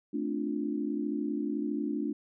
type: chord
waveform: sine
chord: D minor seventh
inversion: second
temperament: equal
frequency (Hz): 220 / 261.6 / 293.7 / 349.2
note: A3 / C4 / D4 / F4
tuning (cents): 0 / 0 / 0 / 0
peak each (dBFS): -35 / -38 / -32 / -38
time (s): 0.13-2.13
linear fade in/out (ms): 10
effects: none